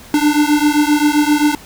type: beating tone pair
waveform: square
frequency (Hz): 293.8 / 301.4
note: D4 / D4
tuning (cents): +1 / +45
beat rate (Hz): 7.6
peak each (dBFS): -14 / -15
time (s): 0.14-1.55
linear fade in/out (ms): 2
effects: pink hiss -39 dBFS RMS until 1.65 s